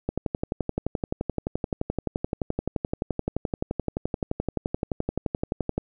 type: click train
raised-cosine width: 2 ms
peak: -12 dBFS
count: 67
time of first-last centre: 0.09-5.78 s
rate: 11.6 Hz
effects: none